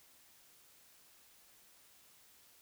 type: silence
effects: white hiss -64 dBFS RMS until 2.61 s